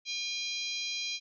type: harmonic tone with a mistuned harmonic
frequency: 807 Hz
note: G#5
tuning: 50 cents flat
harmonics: 3 / 4 / 5 / 6 / 7 / 8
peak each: -38 / -40 / -37 / -42 / -44 / -45 dBFS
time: 0.05-1.2 s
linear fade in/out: 50 ms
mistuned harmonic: 6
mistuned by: +19 cents
effects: none